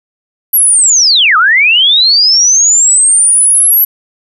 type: linear two-way sweep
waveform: sine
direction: down then up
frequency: 11840 to 1208 to 11840 Hz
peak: -4 dBFS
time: 0.53-3.85 s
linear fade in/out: 10 ms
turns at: 1.37 s
effects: none